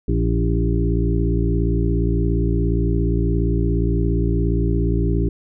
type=harmonic tone with a mistuned harmonic; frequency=57.2 Hz; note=A#1; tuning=32 cents flat; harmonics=1 / 2 / 3 / 5 / 6 / 7; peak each=-19 / -22 / -24 / -26 / -27 / -27 dBFS; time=0.08-5.29 s; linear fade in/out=5 ms; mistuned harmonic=6; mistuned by=-23 cents; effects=none